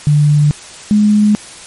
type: tone pair in turn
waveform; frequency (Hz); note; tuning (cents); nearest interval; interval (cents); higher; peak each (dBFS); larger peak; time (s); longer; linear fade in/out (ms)
sine; 147.9 / 209.7; D3 / G#3; +13 / +17; tritone; 604; second; -6; neither; 0.07-0.51 / 0.91-1.35; neither; 0
effects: white hiss -33 dBFS RMS until 1.66 s + MP3 48 kbps